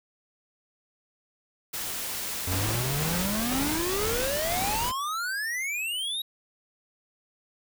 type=noise; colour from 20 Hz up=white; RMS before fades=-33 dBFS; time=1.73-4.9 s; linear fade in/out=10 ms
type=exponential sweep; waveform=square; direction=up; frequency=87.31 to 3858 Hz; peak=-29 dBFS; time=2.47-6.22 s; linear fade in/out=5 ms
type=noise with tremolo; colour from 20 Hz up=pink; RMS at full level=-32 dBFS; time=2.51-4.92 s; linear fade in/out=10 ms; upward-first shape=square; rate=2 Hz; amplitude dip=35%
effects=none